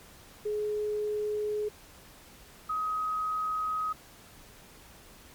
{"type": "tone pair in turn", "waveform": "sine", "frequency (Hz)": [421.3, 1262.5], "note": ["G#4", "D#6"], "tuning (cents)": [25, 25], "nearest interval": "octave + perfect fifth", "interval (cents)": 1900, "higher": "second", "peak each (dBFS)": -28, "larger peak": "neither", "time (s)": [[0.45, 1.69], [2.69, 3.93]], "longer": "neither", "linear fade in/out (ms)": 10, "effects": ["pink hiss -53 dBFS RMS until 5.34 s", "MP3 96 kbps"]}